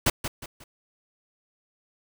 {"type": "noise with echo", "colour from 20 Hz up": "pink", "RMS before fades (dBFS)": -21, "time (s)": [0.06, 0.1], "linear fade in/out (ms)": 5, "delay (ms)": 180, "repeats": 3, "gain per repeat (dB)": -9, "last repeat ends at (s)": 0.64, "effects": []}